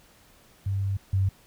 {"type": "tone pair in turn", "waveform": "sine", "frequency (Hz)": [98, 96.21], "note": ["G2", "G2"], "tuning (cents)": [0, -32], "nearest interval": "unison", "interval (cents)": 32, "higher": "first", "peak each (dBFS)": [-24, -20], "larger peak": "second", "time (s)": [[0.66, 0.97], [1.13, 1.29]], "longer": "first", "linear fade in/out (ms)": 5, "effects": ["pink hiss -57 dBFS RMS until 1.46 s"]}